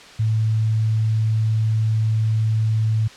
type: tone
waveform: sine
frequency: 110 Hz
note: A2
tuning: in tune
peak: -16 dBFS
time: 0.19-3.08 s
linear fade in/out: 10 ms
effects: white hiss -42 dBFS RMS until 3.16 s + low-pass 5000 Hz 12 dB/octave